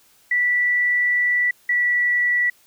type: tone pair in turn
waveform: sine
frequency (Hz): 1962 / 1951.8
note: B6 / B6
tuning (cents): -12 / -21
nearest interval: unison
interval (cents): 9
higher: first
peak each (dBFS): -16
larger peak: neither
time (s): 0.31-1.51 / 1.69-2.5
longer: first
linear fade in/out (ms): 5
effects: white hiss -56 dBFS RMS until 2.66 s